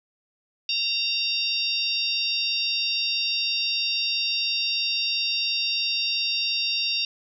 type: harmonic tone with a mistuned harmonic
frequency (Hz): 923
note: A#5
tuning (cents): -17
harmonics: 3 / 4 / 5 / 6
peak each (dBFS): -27 / -28 / -29 / -30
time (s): 0.69-7.05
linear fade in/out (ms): 2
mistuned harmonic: 5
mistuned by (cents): +15
effects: none